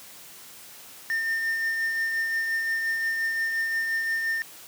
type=tone with tremolo; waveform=triangle; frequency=1810 Hz; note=A6; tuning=48 cents sharp; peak=-21 dBFS; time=1.1-4.42 s; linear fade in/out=0 ms; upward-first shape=triangle; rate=5.7 Hz; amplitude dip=35%; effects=white hiss -46 dBFS RMS until 4.67 s + high-pass 100 Hz 12 dB/octave